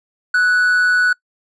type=tone with amplitude modulation; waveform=triangle; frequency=1480 Hz; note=F#6; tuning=in tune; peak=-8 dBFS; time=0.34-1.13 s; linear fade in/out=5 ms; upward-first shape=sine; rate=178 Hz; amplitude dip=35%; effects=noise-tail reverb RT60 0.1 s tail -24 dB re dry + resampled to 24000 Hz